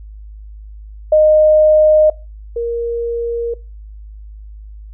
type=tone pair in turn; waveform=sine; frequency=616 / 468.7 Hz; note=D#5 / A#4; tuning=-17 / +9 cents; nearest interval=perfect fourth; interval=474 cents; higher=first; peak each=-6 / -16 dBFS; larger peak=first; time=1.12-2.1 / 2.56-3.54 s; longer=neither; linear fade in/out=5 ms; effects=noise-tail reverb RT60 0.3 s tail -22 dB re dry + added 52 Hz sine -31 dBFS peak until 4.93 s